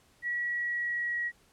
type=tone with pitch glide; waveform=sine; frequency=1927 to 1910.4 Hz; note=B6 to A#6; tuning=-43 to +42 cents; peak=-29 dBFS; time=0.22-1.32 s; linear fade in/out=50 ms; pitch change=-15 cents; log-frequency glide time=0.41-1.19 s; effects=pink hiss -64 dBFS RMS until 1.52 s + low-pass 12000 Hz 12 dB/octave